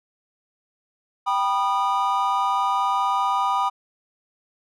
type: chord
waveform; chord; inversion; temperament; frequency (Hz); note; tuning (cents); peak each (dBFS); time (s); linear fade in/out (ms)
triangle; G augmented; none; just; 784 / 980 / 1225; G5 / B5 / D#6; 0 / -14 / -27; -23 / -21 / -22; 1.26-3.7; 20
effects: none